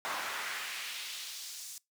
brown noise with high-pass filter sweep, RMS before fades -40 dBFS, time 0.05-1.78 s, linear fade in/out 0 ms, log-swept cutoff 980 to 7000 Hz, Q 1.3, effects noise-tail reverb RT60 0.2 s tail -23 dB re dry

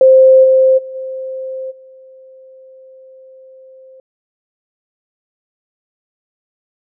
sine tone with level steps, 524 Hz, C5, 2 cents sharp, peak -3 / -6 / -25 / -21 / -37 dBFS, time 0.01-4 s, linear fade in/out 2 ms, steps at 0.43 / 0.77 / 0.94 / 1.7 s, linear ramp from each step 20 ms, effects none

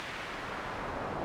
brown noise with band-pass filter sweep, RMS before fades -38 dBFS, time 0-1.24 s, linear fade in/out 0 ms, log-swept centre 2300 to 810 Hz, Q 1, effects none

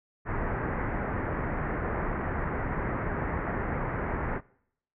pink low-pass noise, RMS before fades -31 dBFS, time 0.25-4.41 s, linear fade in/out 50 ms, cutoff 2000 Hz, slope 48 dB/octave, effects noise-tail reverb RT60 0.7 s tail -23 dB re dry

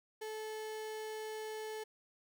35% pulse tone, 434.2 Hz, A4, 23 cents flat, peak -39 dBFS, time 0.21-1.84 s, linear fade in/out 10 ms, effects none

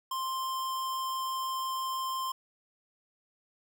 square tone, 1049 Hz, C6, 4 cents sharp, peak -32 dBFS, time 0.11-2.32 s, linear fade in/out 5 ms, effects none

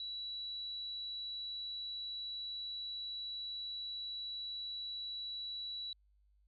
sine tone, 3927 Hz, B7, 11 cents flat, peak -40 dBFS, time 0-5.93 s, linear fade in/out 2 ms, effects added 50 Hz sine -67 dBFS peak until 6.47 s

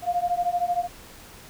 sine beating tone pair, 698.5 / 711.5 Hz, F5 / F5, 0 / +32 cents, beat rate 13 Hz, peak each -25 dBFS, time 0.02-0.88 s, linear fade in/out 50 ms, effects pink hiss -46 dBFS RMS until 1.49 s

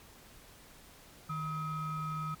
triangle ring-modulated tone, 559 Hz, C#5, 14 cents sharp, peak -29 dBFS, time 1.29-2.35 s, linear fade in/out 10 ms, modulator 714 Hz, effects pink hiss -56 dBFS RMS until 2.4 s + MP3 96 kbps

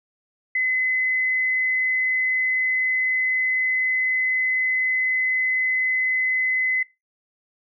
sine tone, 2031 Hz, B6, 48 cents sharp, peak -19 dBFS, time 0.55-6.83 s, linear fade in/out 5 ms, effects noise-tail reverb RT60 0.2 s tail -17 dB re dry

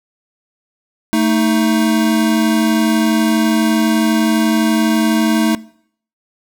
square tone pair together, 222.1 / 314.1 Hz, A3 / D#4, +16 / +16 cents, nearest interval tritone, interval 600 cents, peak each -15 / -16 dBFS, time 1.13-5.55 s, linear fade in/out 0 ms, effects noise-tail reverb RT60 0.6 s tail -20 dB re dry

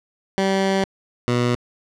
15% pulse tone pair in turn, 193.3 / 121.83 Hz, G3 / B2, -24 / -23 cents, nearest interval minor sixth, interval 799 cents, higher first, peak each -11 dBFS, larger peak neither, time 0.38-0.84 / 1.28-1.55 s, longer first, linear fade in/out 0 ms, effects low-pass 6000 Hz 12 dB/octave

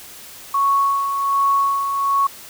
sine tone with tremolo, 1108.7 Hz, C#6, in tune, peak -13 dBFS, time 0.54-2.27 s, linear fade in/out 5 ms, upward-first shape sine, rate 1.3 Hz, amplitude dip 50%, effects white hiss -39 dBFS RMS until 2.49 s

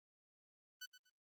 15% pulse tone with echo, 1500 Hz, F#6, 23 cents sharp, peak -40 dBFS, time 0.81-0.86 s, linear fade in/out 10 ms, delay 120 ms, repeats 2, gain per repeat -12 dB, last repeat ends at 1.1 s, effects Opus 24 kbps

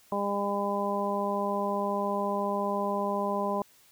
harmonic tone, 201.6 Hz, G3, 49 cents sharp, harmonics 1 / 2 / 3 / 4 / 5, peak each -33 / -34 / -32 / -35 / -32 dBFS, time 0.12-3.62 s, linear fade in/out 2 ms, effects white hiss -60 dBFS RMS until 3.91 s

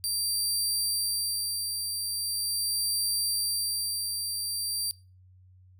20% pulse tone with tremolo, 4699 Hz, D8, in tune, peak -20 dBFS, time 0.04-4.91 s, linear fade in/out 0 ms, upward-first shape sine, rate 0.41 Hz, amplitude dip 40%, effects noise-tail reverb RT60 0.3 s tail -20 dB re dry + added 92 Hz sine -53 dBFS peak until 5.79 s

